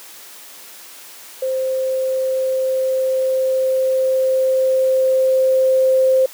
sine tone with level ramp, 523 Hz, C5, 1 cent flat, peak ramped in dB -17 to -10 dBFS, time 1.42-6.26 s, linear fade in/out 5 ms, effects white hiss -39 dBFS RMS until 6.33 s + high-pass 300 Hz 12 dB/octave

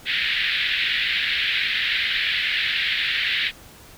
pink band-pass noise, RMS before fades -23 dBFS, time 0.05-3.52 s, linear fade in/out 50 ms, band 1700 to 3900 Hz, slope 48 dB/octave, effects pink hiss -46 dBFS RMS until 3.97 s

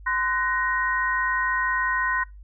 sine tone cluster, 1029 / 1493 / 1875 Hz, C6 / F#6 / A#6, -29 / +15 / +10 cents, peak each -26 dBFS, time 0.06-2.24 s, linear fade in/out 10 ms, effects noise-tail reverb RT60 0.2 s tail -22 dB re dry + added 50 Hz sine -41 dBFS peak until 2.43 s

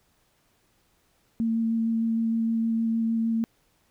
sine tone with vibrato, 226.8 Hz, A#3, 47 cents flat, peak -22 dBFS, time 1.4-3.44 s, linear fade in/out 0 ms, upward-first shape square, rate 6.5 Hz, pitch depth 8 cents each way, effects pink hiss -67 dBFS RMS until 3.9 s

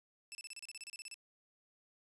15% pulse tone bursts, 2637 Hz, E7, in tune, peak -38 dBFS, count 14, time 0.32-1.142 s, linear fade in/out 0 ms, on 29 ms, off 32 ms, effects resampled to 24000 Hz

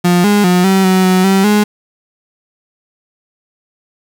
35% pulse tone with pitch steps, 176.6 / 205.7 / 179.6 / 191.6 / 187 / 185.2 / 193.1 / 208.8 Hz, F3 / G#3 / F3 / G3 / F#3 / F#3 / G3 / G#3, +20 / -16 / +49 / -39 / +19 / +2 / -26 / +10 cents, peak -6 dBFS, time 0.04-1.64 s, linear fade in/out 10 ms, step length 200 ms, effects 7-bit

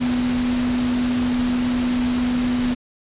sine tone in noise, 246.9 Hz, B3, in tune, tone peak -18 dBFS, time 0-2.75 s, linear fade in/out 20 ms, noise pink, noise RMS -29 dBFS, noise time 0-2.75 s, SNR +8 dB, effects resampled to 8000 Hz

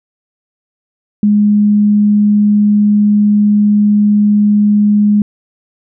sine tone, 207.7 Hz, G#3, in tune, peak -6 dBFS, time 1.23-5.22 s, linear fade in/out 2 ms, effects none

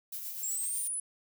violet noise with tremolo, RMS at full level -38 dBFS, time 0.12-0.88 s, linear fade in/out 5 ms, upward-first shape triangle, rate 8.1 Hz, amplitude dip 40%
sine linear sweep, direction up, 7370 to 10190 Hz, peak -32 dBFS, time 0.43-1 s, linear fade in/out 2 ms
effects none

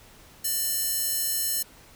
square tone with high-pass filter, 597 Hz, D5, 28 cents sharp, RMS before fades -27 dBFS, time 0.44-1.63 s, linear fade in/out 10 ms, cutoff 8500 Hz, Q 0.62, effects pink hiss -52 dBFS RMS until 1.95 s

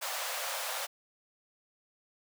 pink high-pass noise, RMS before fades -36 dBFS, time 0.01-0.87 s, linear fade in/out 20 ms, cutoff 510 Hz, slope 96 dB/octave, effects none

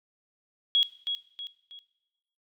sine tone with echo, 3322 Hz, G#7, in tune, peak -19 dBFS, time 0.75-0.83 s, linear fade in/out 0 ms, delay 320 ms, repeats 3, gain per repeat -8 dB, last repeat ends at 1.79 s, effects noise-tail reverb RT60 1.0 s tail -17 dB re dry

